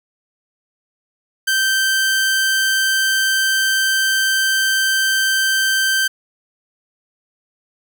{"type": "tone", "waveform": "sawtooth", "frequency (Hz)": 1558, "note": "G6", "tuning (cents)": -11, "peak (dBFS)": -11, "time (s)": [1.47, 6.08], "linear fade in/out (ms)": 10, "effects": []}